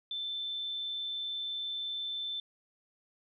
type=tone; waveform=sine; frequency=3537 Hz; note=A7; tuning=8 cents sharp; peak=-34 dBFS; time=0.11-2.4 s; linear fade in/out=2 ms; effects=none